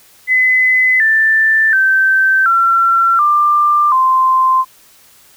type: tone with pitch steps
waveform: sine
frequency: 2023 / 1771.3 / 1551 / 1358 / 1189.1 / 1041.1 Hz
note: B6 / A6 / G6 / F6 / D6 / C6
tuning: +41 / +11 / -19 / -49 / +21 / -9 cents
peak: -8 dBFS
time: 0.27-4.65 s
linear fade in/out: 50 ms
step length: 730 ms
effects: white hiss -46 dBFS RMS until 5.36 s